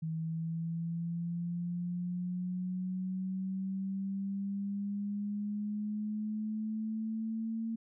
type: linear sweep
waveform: sine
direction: up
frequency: 160 to 226.5 Hz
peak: -33 dBFS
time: 0.02-7.76 s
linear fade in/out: 10 ms
effects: none